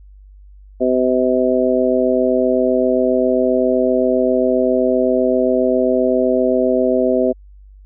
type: harmonic tone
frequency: 127.6 Hz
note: C3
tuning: 43 cents flat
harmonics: 2 / 3 / 4 / 5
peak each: -18 / -18 / -18 / -18 dBFS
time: 0.8-7.33 s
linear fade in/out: 20 ms
effects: added 49 Hz sine -39 dBFS peak until 7.85 s